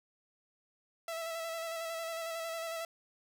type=tone with vibrato; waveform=sawtooth; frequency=659.3 Hz; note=E5; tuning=in tune; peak=-33 dBFS; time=1.08-2.85 s; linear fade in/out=2 ms; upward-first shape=square; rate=11 Hz; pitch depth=21 cents each way; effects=none